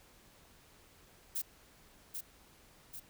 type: noise with echo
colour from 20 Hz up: violet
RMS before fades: -36 dBFS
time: 1.35-1.42 s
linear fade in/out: 10 ms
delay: 790 ms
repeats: 2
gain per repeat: -5 dB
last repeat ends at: 3 s
effects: pink hiss -62 dBFS RMS until 3.09 s